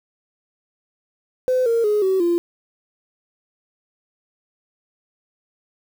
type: tone with pitch steps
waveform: sine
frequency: 510 / 462.3 / 419.1 / 379.9 / 344.3 Hz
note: C5 / A#4 / G#4 / F#4 / F4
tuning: -44 / -14 / +16 / +46 / -25 cents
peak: -14 dBFS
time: 1.48-2.38 s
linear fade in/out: 0 ms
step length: 180 ms
effects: tanh soft clip ceiling -12 dBFS + 7-bit